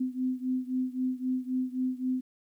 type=beating tone pair; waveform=sine; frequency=254.6 / 258.4 Hz; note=C4 / C4; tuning=-47 / -21 cents; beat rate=3.8 Hz; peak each=-30 / -32 dBFS; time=0-2.21 s; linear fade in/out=10 ms; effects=11-bit